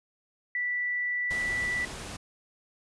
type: tone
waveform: sine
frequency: 1966 Hz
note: B6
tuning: 8 cents flat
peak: -27 dBFS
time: 0.55-1.85 s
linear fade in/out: 2 ms
type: low-pass noise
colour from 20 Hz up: pink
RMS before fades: -40 dBFS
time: 1.3-2.17 s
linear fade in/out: 10 ms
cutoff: 10000 Hz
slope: 48 dB/octave
effects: none